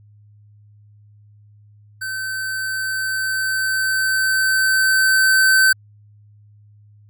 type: tone with level ramp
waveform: square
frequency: 1538 Hz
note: G6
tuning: 33 cents flat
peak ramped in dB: -25 to -11 dBFS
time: 2.01-5.73 s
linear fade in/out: 10 ms
effects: added 104 Hz sine -46 dBFS peak until 7.09 s